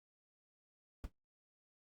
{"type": "noise with exponential decay", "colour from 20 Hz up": "brown", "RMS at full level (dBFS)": -39, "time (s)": [1.04, 1.12], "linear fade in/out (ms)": 1, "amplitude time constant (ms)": 16, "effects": ["Opus 48 kbps"]}